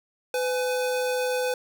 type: tone pair together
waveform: square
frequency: 503 / 835.7 Hz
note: B4 / G#5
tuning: +32 / +11 cents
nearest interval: major sixth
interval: 879 cents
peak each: -25 / -34 dBFS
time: 0.34-1.54 s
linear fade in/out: 2 ms
effects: none